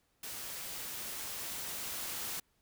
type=noise with level ramp; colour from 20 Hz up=white; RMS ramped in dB=-43 to -39 dBFS; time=0.23-2.4 s; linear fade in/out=5 ms; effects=pink hiss -75 dBFS RMS until 2.61 s